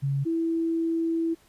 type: tone pair in turn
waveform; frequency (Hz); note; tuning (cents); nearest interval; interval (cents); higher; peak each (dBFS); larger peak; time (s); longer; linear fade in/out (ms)
sine; 138.59 / 329.6; C#3 / E4; 0 / 0; octave + minor third; 1500; second; -23; neither; 0.02-0.25 / 0.25-1.35; second; 20
effects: pink hiss -60 dBFS RMS until 1.48 s + resampled to 32000 Hz